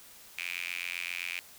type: tone with high-pass filter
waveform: sawtooth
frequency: 87.7 Hz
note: F2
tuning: 8 cents sharp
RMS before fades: -37 dBFS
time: 0.38-1.39 s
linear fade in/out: 0 ms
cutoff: 2400 Hz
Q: 7.9
effects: white hiss -53 dBFS RMS until 1.58 s